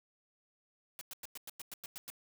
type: noise bursts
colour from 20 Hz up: white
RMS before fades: -45 dBFS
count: 10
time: 0.99-2.101 s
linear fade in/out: 0 ms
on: 22 ms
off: 99 ms
effects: none